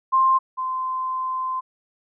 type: tone pair in turn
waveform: sine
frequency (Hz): 1053 / 1035.5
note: C6 / C6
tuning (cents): +11 / -18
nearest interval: unison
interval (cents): 29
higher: first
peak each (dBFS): -14 / -23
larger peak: first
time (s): 0.12-0.39 / 0.57-1.61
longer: second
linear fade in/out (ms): 20
effects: none